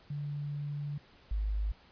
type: tone pair in turn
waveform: sine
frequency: 145.3 / 51.82 Hz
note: D3 / G#1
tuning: -18 / -3 cents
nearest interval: octave + tritone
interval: 1785 cents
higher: first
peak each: -34 / -29 dBFS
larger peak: second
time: 0.1-0.98 / 1.31-1.72 s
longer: first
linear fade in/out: 5 ms
effects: pink hiss -60 dBFS RMS until 1.91 s + resampled to 11025 Hz